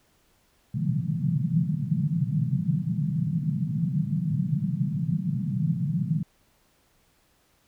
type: band-pass noise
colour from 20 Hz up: white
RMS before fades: -26 dBFS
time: 0.74-6.23 s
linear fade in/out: 10 ms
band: 130 to 180 Hz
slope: 48 dB/octave
effects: pink hiss -65 dBFS RMS until 7.67 s